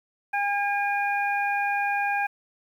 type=harmonic tone; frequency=810 Hz; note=G#5; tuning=43 cents flat; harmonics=1 / 2 / 3; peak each=-25 / -28 / -30 dBFS; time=0.33-2.27 s; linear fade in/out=10 ms; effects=9-bit